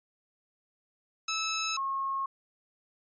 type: tone pair in turn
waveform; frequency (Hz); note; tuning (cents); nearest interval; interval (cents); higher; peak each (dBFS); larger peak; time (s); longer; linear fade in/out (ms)
10% pulse / sine; 1305 / 1085.1; E6 / C#6; -18 / -37; minor third; 319; first; -21 / -29; first; 1.28-1.77 / 1.77-2.26; neither; 5
effects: resampled to 16000 Hz